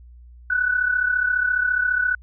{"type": "tone pair together", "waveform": "sine", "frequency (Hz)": [1478.4, 1513], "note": ["F#6", "F#6"], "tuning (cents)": [-2, 38], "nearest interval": "unison", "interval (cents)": 40, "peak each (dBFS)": [-19, -24], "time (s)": [0.5, 2.15], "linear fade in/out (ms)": 5, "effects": ["added 60 Hz sine -42 dBFS peak until 2.22 s"]}